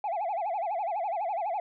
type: tone with vibrato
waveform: sine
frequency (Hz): 754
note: F#5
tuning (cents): +32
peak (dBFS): -26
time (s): 0.04-1.6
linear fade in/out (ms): 2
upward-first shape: sine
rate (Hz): 12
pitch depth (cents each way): 230
effects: tanh soft clip ceiling -26 dBFS